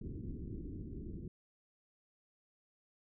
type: low-pass noise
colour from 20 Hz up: pink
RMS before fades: -44 dBFS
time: 0.01-1.28 s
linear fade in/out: 5 ms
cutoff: 380 Hz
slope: 48 dB/octave
effects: none